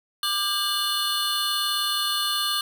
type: tone cluster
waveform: square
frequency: 1191 / 1598 / 2945 / 3534 / 4257 Hz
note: D6 / G6 / F#7 / A7 / C8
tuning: +24 / +33 / -9 / +7 / +29 cents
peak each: -30 / -35 / -29 / -30 / -29 dBFS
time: 0.23-2.61 s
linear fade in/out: 2 ms
effects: none